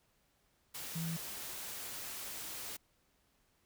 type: tone in noise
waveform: sine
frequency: 164.81 Hz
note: E3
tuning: in tune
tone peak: -36 dBFS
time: 0.95-1.17 s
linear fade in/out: 10 ms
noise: white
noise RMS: -44 dBFS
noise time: 0.74-2.77 s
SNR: +5 dB
effects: pink hiss -74 dBFS RMS until 3.65 s